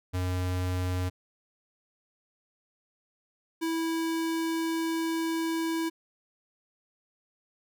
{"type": "tone pair in turn", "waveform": "square", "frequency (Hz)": [91.1, 327.5], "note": ["F#2", "E4"], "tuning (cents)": [-26, -11], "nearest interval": "octave + minor seventh", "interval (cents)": 2215, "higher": "second", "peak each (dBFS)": -28, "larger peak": "neither", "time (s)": [[0.13, 1.1], [3.61, 5.9]], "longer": "second", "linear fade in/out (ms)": 20, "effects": []}